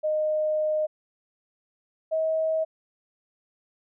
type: tone pair in turn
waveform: sine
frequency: 616 / 637.7 Hz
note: D#5 / D#5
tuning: -17 / +42 cents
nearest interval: minor second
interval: 59 cents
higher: second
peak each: -22 dBFS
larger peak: neither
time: 0.03-0.87 / 2.11-2.65 s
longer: first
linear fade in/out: 20 ms
effects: none